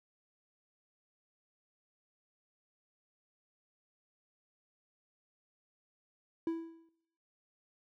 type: tone with exponential decay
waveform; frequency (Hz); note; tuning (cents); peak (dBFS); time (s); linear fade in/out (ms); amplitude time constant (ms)
triangle; 329.6; E4; 0; -27; 6.47-6.89; 2; 91
effects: noise-tail reverb RT60 0.7 s tail -19 dB re dry